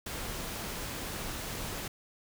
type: noise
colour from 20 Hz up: pink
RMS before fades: -38 dBFS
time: 0.06-1.88 s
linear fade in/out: 5 ms
effects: none